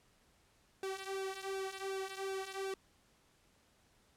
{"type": "tone with flanger", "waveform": "sawtooth", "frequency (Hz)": 385.9, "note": "G4", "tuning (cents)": -27, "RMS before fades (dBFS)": -41, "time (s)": [0.83, 2.74], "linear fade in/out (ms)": 2, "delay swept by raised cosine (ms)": [0.96, 2.76], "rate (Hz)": 2.7, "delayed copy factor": -0.75, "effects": ["pink hiss -70 dBFS RMS until 4.16 s", "low-pass 11000 Hz 12 dB/octave"]}